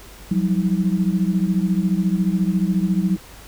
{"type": "tone cluster", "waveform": "sine", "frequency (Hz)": [178.3, 192.5, 318.8], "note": ["F3", "G3", "D#4"], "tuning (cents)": [36, -31, 42], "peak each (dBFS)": [-20, -19, -28], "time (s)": [0.31, 3.17], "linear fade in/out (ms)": 5, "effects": ["added 50 Hz sine -43 dBFS peak until 3.47 s", "pink hiss -43 dBFS RMS until 3.47 s"]}